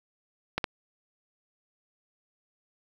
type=clicks; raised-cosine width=0.3 ms; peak=-11 dBFS; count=2; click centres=0.58 / 0.642 s; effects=7-bit